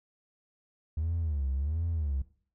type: tone with vibrato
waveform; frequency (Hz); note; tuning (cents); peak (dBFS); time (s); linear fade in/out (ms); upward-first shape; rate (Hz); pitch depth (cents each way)
triangle; 75; D2; +37; -25; 0.97-2.22; 5; sine; 1.4; 210
effects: noise-tail reverb RT60 0.5 s tail -20 dB re dry + tanh soft clip ceiling -23 dBFS